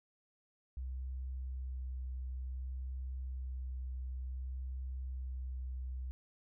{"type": "tone with vibrato", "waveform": "sine", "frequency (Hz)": 64.2, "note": "C2", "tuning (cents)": -32, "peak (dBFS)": -38, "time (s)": [0.77, 6.11], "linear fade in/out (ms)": 0, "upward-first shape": "sine", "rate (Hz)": 0.55, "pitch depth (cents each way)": 12, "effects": []}